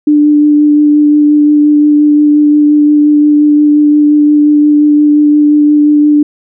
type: tone with vibrato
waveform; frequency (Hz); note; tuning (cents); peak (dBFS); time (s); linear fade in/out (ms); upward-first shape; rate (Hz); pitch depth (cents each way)
sine; 296.7; D4; +18; -3; 0.07-6.23; 5; sine; 5.7; 11
effects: none